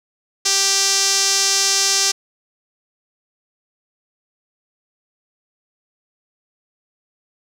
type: tone with band-pass filter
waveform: sawtooth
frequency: 392 Hz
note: G4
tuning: in tune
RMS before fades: -17 dBFS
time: 0.45-2.12 s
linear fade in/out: 10 ms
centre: 5800 Hz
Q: 3
effects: none